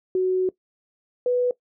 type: tone pair in turn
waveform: sine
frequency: 371.2 / 493.9 Hz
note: F#4 / B4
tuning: +6 / 0 cents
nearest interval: perfect fourth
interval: 494 cents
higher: second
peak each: -18 dBFS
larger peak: neither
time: 0.15-0.49 / 1.26-1.51 s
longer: first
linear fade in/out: 2 ms
effects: noise-tail reverb RT60 0.1 s tail -19 dB re dry